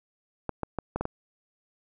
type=clicks; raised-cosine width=1 ms; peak=-15 dBFS; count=6; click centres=0.493 / 0.633 / 0.787 / 0.96 / 1.01 / 1.054 s; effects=none